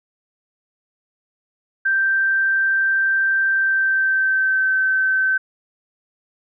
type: tone with pitch glide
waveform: sine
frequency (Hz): 1568 to 1539.3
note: G6 to G6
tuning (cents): 0 to -32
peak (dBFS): -15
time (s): 1.85-5.38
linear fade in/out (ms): 10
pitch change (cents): -32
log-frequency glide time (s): 3.51-4.74
effects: none

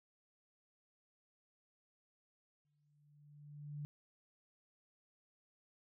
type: tone with exponential growth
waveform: sine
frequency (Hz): 146.83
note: D3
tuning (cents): 0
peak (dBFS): -40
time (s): 2.65-3.85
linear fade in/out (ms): 0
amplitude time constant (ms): 260
effects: none

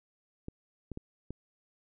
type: clicks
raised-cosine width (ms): 3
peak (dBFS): -26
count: 4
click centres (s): 0.484 / 0.917 / 0.974 / 1.306
effects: none

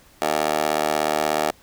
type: tone with high-pass filter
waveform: 15% pulse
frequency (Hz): 76.6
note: D#2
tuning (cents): -27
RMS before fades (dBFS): -22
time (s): 0.22-1.51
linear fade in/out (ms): 0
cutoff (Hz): 540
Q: 3
effects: pink hiss -53 dBFS RMS until 1.62 s

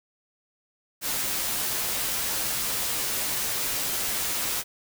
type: noise with comb filter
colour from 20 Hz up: white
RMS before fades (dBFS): -28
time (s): 1.01-4.64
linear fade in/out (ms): 50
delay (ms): 12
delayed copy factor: -0.55
effects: none

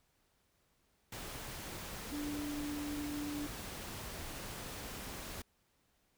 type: tone in noise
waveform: sine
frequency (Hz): 293.3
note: D4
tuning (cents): -2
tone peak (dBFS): -38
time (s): 2.12-3.47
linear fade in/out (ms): 5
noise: pink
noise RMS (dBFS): -45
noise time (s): 1.12-5.42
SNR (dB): +4
effects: pink hiss -75 dBFS RMS until 6.17 s

